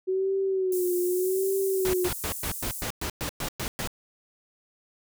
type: tone with vibrato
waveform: sine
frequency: 372.3 Hz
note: F#4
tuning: 11 cents sharp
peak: -23 dBFS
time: 0.07-2.09 s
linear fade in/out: 20 ms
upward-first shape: sine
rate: 0.83 Hz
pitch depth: 73 cents each way
type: high-pass noise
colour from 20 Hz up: pink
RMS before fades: -36 dBFS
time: 0.72-2.82 s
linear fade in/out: 2 ms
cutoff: 8100 Hz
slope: 24 dB/octave
type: noise bursts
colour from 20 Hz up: pink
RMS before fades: -31 dBFS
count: 11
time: 1.85-3.874 s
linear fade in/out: 0 ms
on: 84 ms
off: 110 ms
effects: none